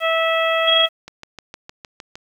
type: harmonic tone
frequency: 653 Hz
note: E5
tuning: 17 cents flat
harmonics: 1 / 2 / 3 / 4 / 5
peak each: -19 / -22 / -24 / -25 / -26 dBFS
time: 0-0.89 s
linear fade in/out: 50 ms
type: tone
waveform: sine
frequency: 3291 Hz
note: G#7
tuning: 16 cents flat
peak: -14 dBFS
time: 0.67-0.86 s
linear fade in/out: 5 ms
type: click train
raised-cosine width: 0.2 ms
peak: -18 dBFS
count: 8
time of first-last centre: 1.08-2.155 s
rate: 6.51 Hz
effects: 8-bit